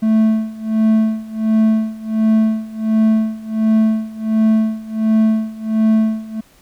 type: tone with tremolo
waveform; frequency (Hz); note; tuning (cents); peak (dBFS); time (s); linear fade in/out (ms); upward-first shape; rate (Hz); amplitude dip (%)
triangle; 219.6; A3; -3; -7; 0.02-6.41; 10; sine; 1.4; 90
effects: pink hiss -51 dBFS RMS until 6.61 s